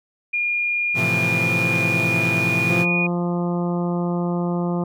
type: tone with pitch glide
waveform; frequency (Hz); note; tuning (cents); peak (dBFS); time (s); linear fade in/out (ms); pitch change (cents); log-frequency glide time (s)
sine; 2421 to 2453; D#7 to D#7; -48 to -25; -19; 0.33-3.07; 10; +23; 0.91-2.92
type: chord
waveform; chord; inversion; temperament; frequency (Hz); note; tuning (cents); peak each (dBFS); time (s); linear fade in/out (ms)
sawtooth; F major seventh; first; equal; 110 / 130.81 / 164.81 / 174.61; A2 / C3 / E3 / F3; 0 / 0 / 0 / 0; -23; 0.94-2.86; 50
type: harmonic tone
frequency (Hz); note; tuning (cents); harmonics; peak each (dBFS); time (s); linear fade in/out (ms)
174.61; F3; 0; 1 / 2 / 3 / 4 / 5 / 6 / 7; -21 / -27 / -31 / -33 / -35 / -37 / -38; 2.7-4.84; 5
effects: none

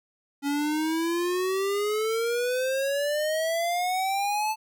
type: exponential sweep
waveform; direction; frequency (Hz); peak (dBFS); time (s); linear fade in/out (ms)
square; up; 279.6 to 880; -25; 0.42-4.56; 50
effects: none

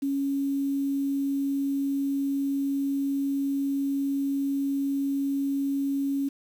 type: tone with quantisation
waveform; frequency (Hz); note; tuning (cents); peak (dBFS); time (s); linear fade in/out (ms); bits
sine; 277.2; C#4; 0; -24; 0.02-6.29; 10; 8
effects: none

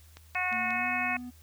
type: click train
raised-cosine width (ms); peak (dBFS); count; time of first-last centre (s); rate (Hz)
0.2; -28; 4; 0.17-0.706; 5.6
type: harmonic tone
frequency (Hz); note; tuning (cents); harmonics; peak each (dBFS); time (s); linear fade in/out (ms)
364.8; F#4; -24; 2 / 3 / 4 / 5 / 6 / 7; -34 / -37 / -38 / -35 / -34 / -32; 0.35-1.17; 5
type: tone with pitch glide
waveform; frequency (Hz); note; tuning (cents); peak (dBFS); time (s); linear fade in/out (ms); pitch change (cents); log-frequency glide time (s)
triangle; 227.9 to 247.1; A#3 to B3; -39 to +1; -36; 0.51-1.31; 20; +140; 0.7-0.87
effects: added 79 Hz sine -53 dBFS peak until 1.42 s + white hiss -61 dBFS RMS until 1.42 s

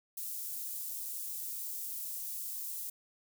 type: high-pass noise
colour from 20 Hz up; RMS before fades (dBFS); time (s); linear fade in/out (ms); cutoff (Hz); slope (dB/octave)
white; -40; 0.17-2.9; 5; 9300; 12
effects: none

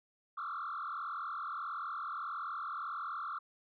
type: tone with frequency modulation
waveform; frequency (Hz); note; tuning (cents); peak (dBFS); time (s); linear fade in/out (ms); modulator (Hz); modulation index
sine; 1259; D#6; +20; -36; 0.37-3.39; 10; 41.6; 3.5
effects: tanh soft clip ceiling -33 dBFS

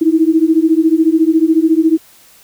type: beating tone pair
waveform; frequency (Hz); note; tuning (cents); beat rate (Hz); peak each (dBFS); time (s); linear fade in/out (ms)
sine; 314.7 / 328.7; D#4 / E4; +20 / -5; 14; -11; 0.01-1.98; 10
effects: white hiss -45 dBFS RMS until 2.43 s

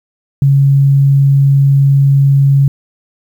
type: tone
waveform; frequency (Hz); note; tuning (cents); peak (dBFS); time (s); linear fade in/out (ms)
sine; 138.59; C#3; 0; -5; 0.42-2.68; 2
effects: 7-bit

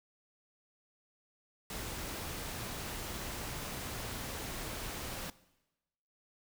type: noise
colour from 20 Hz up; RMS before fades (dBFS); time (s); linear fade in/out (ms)
pink; -41; 1.7-5.3; 2
effects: noise-tail reverb RT60 1.0 s tail -19 dB re dry

